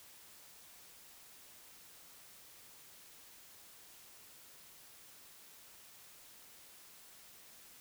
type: silence
effects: white hiss -58 dBFS RMS until 7.8 s